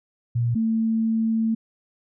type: tone pair in turn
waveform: sine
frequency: 118.6 / 223.9 Hz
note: A#2 / A3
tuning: +30 / +30 cents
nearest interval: major seventh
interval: 1100 cents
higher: second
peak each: -19 dBFS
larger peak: neither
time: 0.35-0.55 / 0.55-1.55 s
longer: second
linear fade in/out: 10 ms
effects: none